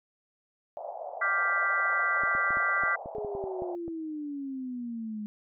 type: band-pass noise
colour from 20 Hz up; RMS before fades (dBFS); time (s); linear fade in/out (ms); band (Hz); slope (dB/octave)
pink; -40; 0.77-3.75; 0; 580 to 800; 48
type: chord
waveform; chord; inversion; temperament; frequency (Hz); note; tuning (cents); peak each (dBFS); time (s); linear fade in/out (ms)
sine; G dominant seventh; second; equal; 1174.7 / 1396.9 / 1568 / 1975.5; D6 / F6 / G6 / B6; 0 / 0 / 0 / 0; -30; 1.21-2.96; 10
type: clicks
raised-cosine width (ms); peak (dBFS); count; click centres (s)
2; -28; 12; 2.236 / 2.351 / 2.506 / 2.571 / 2.836 / 3.059 / 3.183 / 3.248 / 3.351 / 3.44 / 3.621 / 3.88
type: exponential sweep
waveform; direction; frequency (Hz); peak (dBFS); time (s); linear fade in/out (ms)
sine; down; 428.4 to 207.7; -33; 3.15-5.26; 0
effects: none